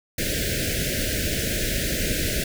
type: band-stop noise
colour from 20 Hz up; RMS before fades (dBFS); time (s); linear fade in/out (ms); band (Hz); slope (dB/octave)
pink; -25; 0.18-2.44; 5; 650 to 1500; 96
effects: none